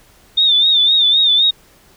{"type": "tone with vibrato", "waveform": "sine", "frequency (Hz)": 3623, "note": "A7", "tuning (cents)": 50, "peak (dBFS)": -9, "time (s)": [0.37, 1.51], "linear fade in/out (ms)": 10, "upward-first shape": "sine", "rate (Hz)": 3.9, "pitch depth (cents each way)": 75, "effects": ["pink hiss -49 dBFS RMS until 1.96 s"]}